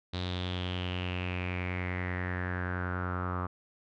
sawtooth tone with low-pass filter sweep, 90.4 Hz, F#2, 40 cents flat, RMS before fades -34 dBFS, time 0.13-3.47 s, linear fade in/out 10 ms, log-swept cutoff 3900 to 1200 Hz, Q 6.4, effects none

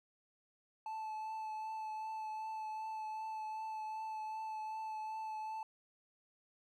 triangle tone with vibrato, 872 Hz, A5, 16 cents flat, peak -38 dBFS, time 0.86-5.63 s, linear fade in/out 2 ms, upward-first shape triangle, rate 2.6 Hz, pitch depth 18 cents each way, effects none

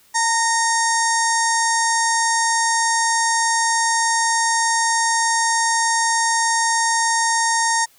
harmonic tone with a mistuned harmonic, 925 Hz, A#5, 14 cents flat, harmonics 1 / 2 / 4 / 5 / 6 / 7 / 8 / 9 / 10, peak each -19 / -22 / -35 / -33 / -26 / -25 / -27 / -39 / -28 dBFS, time 0.14-7.86 s, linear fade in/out 20 ms, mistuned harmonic 1, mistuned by -22 cents, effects white hiss -54 dBFS RMS until 7.98 s

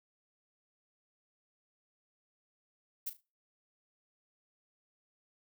violet noise with echo, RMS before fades -37 dBFS, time 3.06-3.1 s, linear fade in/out 10 ms, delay 37 ms, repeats 3, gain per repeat -12 dB, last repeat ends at 3.211 s, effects noise-tail reverb RT60 0.3 s tail -22 dB re dry

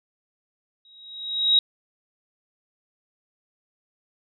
sine tone with exponential growth, 3812 Hz, A#7, 38 cents sharp, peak -12 dBFS, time 0.85-1.59 s, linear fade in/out 2 ms, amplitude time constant 160 ms, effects none

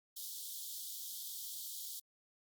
white high-pass noise, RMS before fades -45 dBFS, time 0.16-2 s, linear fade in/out 10 ms, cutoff 3200 Hz, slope 96 dB/octave, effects Opus 48 kbps

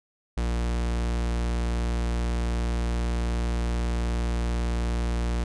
45% pulse tone, 58.7 Hz, A#1, 13 cents sharp, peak -24 dBFS, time 0.37-5.44 s, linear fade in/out 5 ms, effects resampled to 22050 Hz

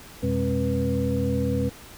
sine tone cluster, 86.6 / 124.2 / 202.9 / 266.9 / 489.6 Hz, F2 / B2 / G#3 / C4 / B4, -14 / +10 / -40 / +35 / -15 cents, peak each -28 dBFS, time 0.22-1.7 s, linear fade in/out 20 ms, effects pink hiss -45 dBFS RMS until 1.97 s

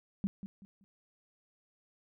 sine tone with echo, 196 Hz, G3, in tune, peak -28 dBFS, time 0.24-0.27 s, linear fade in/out 0 ms, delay 190 ms, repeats 3, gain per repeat -11 dB, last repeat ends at 0.84 s, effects none

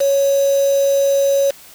sine tone with quantisation, 554.4 Hz, C#5, in tune, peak -12 dBFS, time 0-1.51 s, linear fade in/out 10 ms, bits 4, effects white hiss -42 dBFS RMS until 1.74 s

